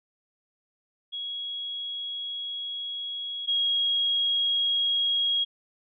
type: tone pair in turn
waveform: sine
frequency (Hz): 3322 / 3290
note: G#7 / G#7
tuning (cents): 0 / -17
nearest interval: unison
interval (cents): 17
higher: first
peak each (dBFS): -31 / -22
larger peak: second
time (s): 1.12-3.47 / 3.47-5.45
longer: first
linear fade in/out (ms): 20
effects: none